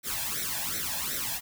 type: noise with flanger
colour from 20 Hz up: white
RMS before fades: -32 dBFS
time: 0.03-1.41 s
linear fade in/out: 50 ms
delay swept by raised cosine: 0.51 to 1.21 ms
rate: 2.7 Hz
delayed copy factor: +0.85
effects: none